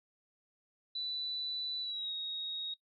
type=tone with pitch glide; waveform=sine; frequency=3976 to 3766 Hz; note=B7 to A#7; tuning=+11 to +17 cents; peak=-36 dBFS; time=0.95-2.74 s; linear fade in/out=5 ms; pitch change=-94 cents; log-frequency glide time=1.81-2.12 s; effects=noise-tail reverb RT60 0.1 s tail -19 dB re dry